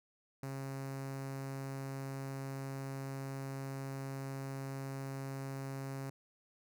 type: tone with notch filter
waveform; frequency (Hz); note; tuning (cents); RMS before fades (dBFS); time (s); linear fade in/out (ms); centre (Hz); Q
sawtooth; 135.7; C#3; -36; -42; 0.43-6.1; 2; 3300; 1.4
effects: none